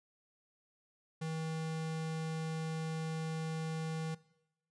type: tone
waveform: square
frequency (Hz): 160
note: D#3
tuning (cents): +49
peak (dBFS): -37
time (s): 1.21-4.15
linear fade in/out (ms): 10
effects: noise-tail reverb RT60 0.8 s tail -19 dB re dry + resampled to 22050 Hz